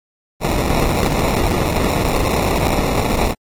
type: noise with sample-and-hold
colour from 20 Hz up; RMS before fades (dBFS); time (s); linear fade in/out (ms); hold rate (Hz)
pink; -17; 0.4-3.35; 50; 1575
effects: AAC 48 kbps